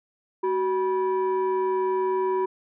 sine tone pair together, 375.4 / 976 Hz, F#4 / B5, +25 / -21 cents, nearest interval octave + perfect fourth, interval 1654 cents, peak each -21 / -25 dBFS, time 0.43-2.46 s, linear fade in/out 10 ms, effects tanh soft clip ceiling -18 dBFS

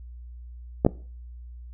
clicks, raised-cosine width 2 ms, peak -4 dBFS, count 2, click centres 0.849 / 0.865 s, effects noise-tail reverb RT60 0.4 s tail -20 dB re dry + added 60 Hz sine -39 dBFS peak until 1.73 s

